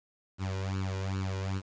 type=tone with flanger; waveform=sawtooth; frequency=95.7 Hz; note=G2; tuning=41 cents flat; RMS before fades=-33 dBFS; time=0.38-1.62 s; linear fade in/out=50 ms; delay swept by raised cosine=0.71 to 2.11 ms; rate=2.5 Hz; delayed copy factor=+0.95; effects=resampled to 16000 Hz + 9-bit